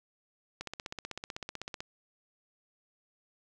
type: click train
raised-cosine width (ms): 0.2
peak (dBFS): -21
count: 20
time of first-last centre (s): 0.61-1.805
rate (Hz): 15.9
effects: none